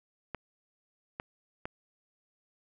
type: clicks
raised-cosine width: 0.5 ms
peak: -21 dBFS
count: 3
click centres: 0.347 / 1.199 / 1.655 s
effects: none